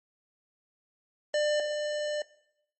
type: tone pair in turn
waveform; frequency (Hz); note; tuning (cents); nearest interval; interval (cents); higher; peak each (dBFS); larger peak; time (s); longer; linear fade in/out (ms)
square; 597 / 597; D5 / D5; +28 / +28; unison; 0; neither; -25 / -30; first; 1.34-1.6 / 1.6-2.22; second; 2
effects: noise-tail reverb RT60 0.8 s tail -20 dB re dry + MP3 32 kbps